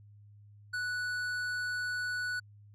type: tone with tanh clipping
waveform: triangle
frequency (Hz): 1478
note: F#6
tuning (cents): -2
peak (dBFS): -34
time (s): 0.73-2.4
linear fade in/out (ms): 10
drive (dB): 15
effects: added 103 Hz sine -53 dBFS peak until 2.74 s